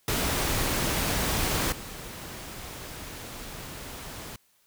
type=noise with level steps; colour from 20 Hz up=pink; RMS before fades=-27 / -40 dBFS; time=0.08-4.36 s; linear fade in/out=2 ms; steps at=1.72 s; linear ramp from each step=2 ms; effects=white hiss -66 dBFS RMS until 4.66 s